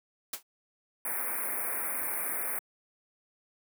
white noise with exponential decay, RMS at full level -30 dBFS, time 0.33-0.43 s, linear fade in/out 5 ms, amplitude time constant 21 ms
white band-stop noise, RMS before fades -33 dBFS, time 1.05-2.59 s, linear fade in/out 2 ms, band 2400 to 9000 Hz, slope 96 dB/octave
effects high-pass 300 Hz 12 dB/octave

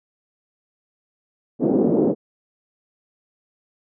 pink band-pass noise, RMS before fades -18 dBFS, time 1.59-2.15 s, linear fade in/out 50 ms, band 210 to 480 Hz, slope 24 dB/octave, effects none

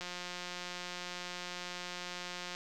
click train, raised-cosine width 0.2 ms, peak -24 dBFS, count 453, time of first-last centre 0.01-2.549 s, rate 178 Hz, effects none

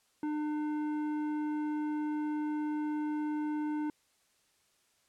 triangle tone with tanh clipping, 301.4 Hz, D4, 45 cents sharp, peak -33 dBFS, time 0.23-3.9 s, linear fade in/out 2 ms, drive 15 dB, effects white hiss -71 dBFS RMS until 5.08 s + low-pass 10000 Hz 12 dB/octave

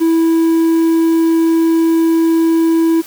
triangle tone, 328.2 Hz, E4, 8 cents flat, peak -7 dBFS, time 0-3.02 s, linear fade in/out 20 ms, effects white hiss -35 dBFS RMS until 3.06 s

